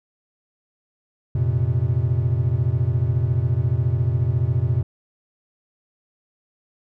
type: chord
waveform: triangle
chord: F suspended fourth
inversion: none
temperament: equal with one note detuned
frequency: 89.09 / 116.54 / 130.81 Hz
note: F2 / Bb2 / C3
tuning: +35 / 0 / 0 cents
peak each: -22 / -19 / -20 dBFS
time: 1.35-4.83 s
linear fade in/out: 5 ms
effects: none